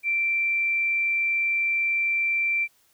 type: tone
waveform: sine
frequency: 2349 Hz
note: D7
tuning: in tune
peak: -21 dBFS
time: 0.03-2.68 s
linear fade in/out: 50 ms
effects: white hiss -63 dBFS RMS until 2.93 s